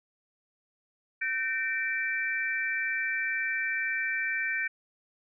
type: tone cluster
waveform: sine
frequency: 1541 / 1819 / 2333 Hz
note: G6 / A#6 / D7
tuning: -30 / -43 / -12 cents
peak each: -33 / -32 / -31 dBFS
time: 1.21-4.68 s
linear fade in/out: 10 ms
effects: none